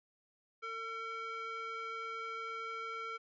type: tone with band-pass filter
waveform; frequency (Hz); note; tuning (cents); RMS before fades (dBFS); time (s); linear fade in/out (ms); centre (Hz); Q
square; 452.2; A4; +47; -42; 0.62-3.18; 20; 1700; 4.5
effects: resampled to 16000 Hz